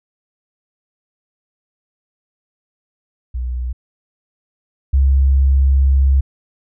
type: tone pair in turn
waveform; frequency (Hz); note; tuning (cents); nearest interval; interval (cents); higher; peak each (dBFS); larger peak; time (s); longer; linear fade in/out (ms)
sine; 61.74 / 67.64; B1 / C#2; 0 / -42; major second; 158; second; -19 / -9; second; 3.34-3.73 / 4.93-6.21; second; 10
effects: none